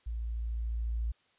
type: tone with level ramp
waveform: sine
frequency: 57 Hz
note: A#1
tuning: 38 cents flat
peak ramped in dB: -33 to -29 dBFS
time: 0.06-1.12 s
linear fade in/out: 10 ms
effects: white hiss -69 dBFS RMS until 1.38 s + resampled to 8000 Hz